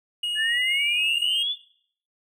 triangle tone with pitch glide, 2879 to 2849 Hz, F#7 to F7, -48 to +34 cents, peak -22 dBFS, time 0.23-1.43 s, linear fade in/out 5 ms, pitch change -18 cents, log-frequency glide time 0.52-1.12 s
sine exponential sweep, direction up, 1707 to 3537 Hz, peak -23 dBFS, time 0.35-1.56 s, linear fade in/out 50 ms
effects noise-tail reverb RT60 0.6 s tail -18 dB re dry

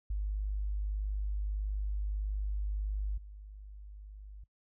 sine tone with level steps, 50.8 Hz, G#1, 38 cents flat, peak -31 / -45 dBFS, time 0.1-4.44 s, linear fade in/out 5 ms, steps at 3.17 s, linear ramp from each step 10 ms, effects noise-tail reverb RT60 0.1 s tail -19 dB re dry

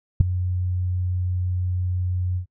sine tone with ADSR envelope, 90.6 Hz, F#2, 36 cents flat, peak -5 dBFS, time 0.2-2.46 s, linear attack 8 ms, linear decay 7 ms, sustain -16 dB, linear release 97 ms, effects noise-tail reverb RT60 0.1 s tail -26 dB re dry

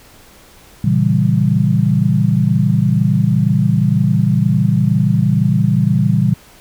sine chord, A# diminished seventh, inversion none, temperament equal, 116.54 / 138.59 / 164.81 / 196 Hz, A#2 / C#3 / E3 / G3, 0 / 0 / 0 / 0 cents, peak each -16 dBFS, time 0.84-6.34 s, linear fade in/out 5 ms, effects pink hiss -44 dBFS RMS until 6.6 s

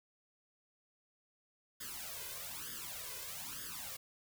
white noise with flanger, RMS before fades -45 dBFS, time 1.8-3.97 s, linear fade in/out 10 ms, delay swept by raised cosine 0.6 to 2 ms, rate 1.1 Hz, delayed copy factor +0.95, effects none

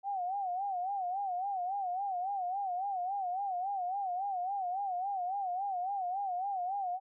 sine tone with vibrato, 757 Hz, F#5, 39 cents sharp, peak -32 dBFS, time 0.03-7 s, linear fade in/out 50 ms, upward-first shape sine, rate 3.6 Hz, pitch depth 120 cents each way, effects none

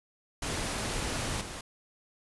pink noise with level steps, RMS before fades -33 / -40 dBFS, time 0.42-1.61 s, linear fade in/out 5 ms, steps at 1.41 s, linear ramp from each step 2 ms, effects resampled to 24000 Hz

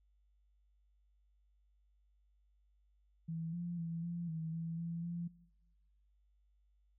sine tone with pitch steps, 163.6 / 173.2 / 166.2 / 171.5 / 160.8 / 164.9 / 168.1 / 171.4 Hz, E3 / F3 / E3 / F3 / E3 / E3 / E3 / F3, -13 / -14 / +15 / -31 / -43 / +1 / +34 / -32 cents, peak -38 dBFS, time 3.28-5.28 s, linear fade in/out 10 ms, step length 250 ms, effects noise-tail reverb RT60 1.0 s tail -21 dB re dry + added 50 Hz sine -69 dBFS peak until 6.98 s

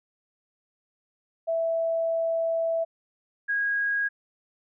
sine tone pair in turn, 659.3 / 1642.2 Hz, E5 / G#6, 0 / -20 cents, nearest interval octave + major third, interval 1580 cents, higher second, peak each -23 dBFS, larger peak neither, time 1.47-2.85 / 3.48-4.09 s, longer first, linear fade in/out 20 ms, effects none

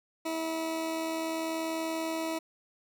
20% pulse tone with amplitude modulation, 323.7 Hz, E4, 31 cents flat, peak -25 dBFS, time 0.25-2.39 s, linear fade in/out 10 ms, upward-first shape sine, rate 80.6 Hz, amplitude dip 25%, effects none

